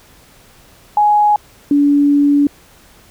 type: tone pair in turn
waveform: sine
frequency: 835 / 287 Hz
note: G#5 / D4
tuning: +9 / -40 cents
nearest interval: octave + tritone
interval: 1849 cents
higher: first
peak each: -8 dBFS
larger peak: neither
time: 0.97-1.36 / 1.71-2.47 s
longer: second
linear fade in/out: 2 ms
effects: pink hiss -46 dBFS RMS until 3.1 s